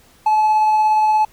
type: tone with tremolo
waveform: triangle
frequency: 860 Hz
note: A5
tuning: 40 cents flat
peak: -8 dBFS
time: 0.26-1.25 s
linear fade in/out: 5 ms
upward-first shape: sine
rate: 17 Hz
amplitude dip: 25%
effects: tanh soft clip ceiling -6 dBFS + pink hiss -51 dBFS RMS until 1.32 s

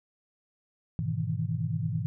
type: chord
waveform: sine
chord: E major seventh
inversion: first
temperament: equal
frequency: 103.83 / 123.47 / 155.56 / 164.81 Hz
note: G#2 / B2 / D#3 / E3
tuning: 0 / 0 / 0 / 0 cents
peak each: -33 dBFS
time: 0.99-2.06 s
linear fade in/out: 0 ms
effects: none

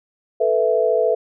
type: chord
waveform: sine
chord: A suspended second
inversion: none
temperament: equal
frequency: 440 / 493.9 / 659.3 Hz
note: A4 / B4 / E5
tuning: 0 / 0 / 0 cents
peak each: -19 dBFS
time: 0.4-1.15 s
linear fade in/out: 10 ms
effects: none

